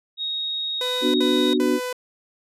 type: tone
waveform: sine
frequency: 3755 Hz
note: A#7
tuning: 12 cents sharp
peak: -24 dBFS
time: 0.17-1.58 s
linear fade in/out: 50 ms
type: tone bursts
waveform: sawtooth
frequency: 500 Hz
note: B4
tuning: 21 cents sharp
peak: -22 dBFS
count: 3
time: 0.81-1.928 s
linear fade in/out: 2 ms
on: 330 ms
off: 64 ms
type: chord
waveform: sine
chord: B minor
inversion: none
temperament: just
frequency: 246.9 / 296.3 / 370.4 Hz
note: B3 / D4 / F#4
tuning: 0 / +15 / +2 cents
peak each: -22 dBFS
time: 1.01-1.8 s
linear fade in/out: 50 ms
effects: resampled to 32000 Hz